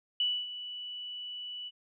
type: tone with ADSR envelope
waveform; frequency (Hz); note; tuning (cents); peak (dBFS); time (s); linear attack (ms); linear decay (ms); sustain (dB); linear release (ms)
sine; 2960; F#7; 0; -25; 0.2-1.71; 3; 260; -13; 38
effects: none